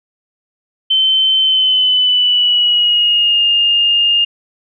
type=tone with pitch glide; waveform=sine; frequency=3081 to 2825 Hz; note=G7 to F7; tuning=-31 to +19 cents; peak=-9 dBFS; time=0.9-4.25 s; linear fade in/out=10 ms; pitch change=-150 cents; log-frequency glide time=1.41-3.44 s; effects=none